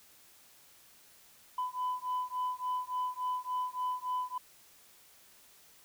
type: beating tone pair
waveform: sine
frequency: 1001 / 1004.5 Hz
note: B5 / B5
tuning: +23 / +29 cents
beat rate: 3.5 Hz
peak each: -34 / -34 dBFS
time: 1.58-4.38 s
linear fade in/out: 5 ms
effects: tanh soft clip ceiling -28 dBFS + white hiss -60 dBFS RMS until 5.84 s